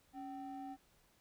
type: ring-modulated tone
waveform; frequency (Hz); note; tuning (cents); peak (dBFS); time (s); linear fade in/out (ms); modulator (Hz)
triangle; 523.3; C5; 0; -38; 0.13-0.77; 50; 246
effects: tanh soft clip ceiling -37 dBFS + pink hiss -71 dBFS RMS until 1.2 s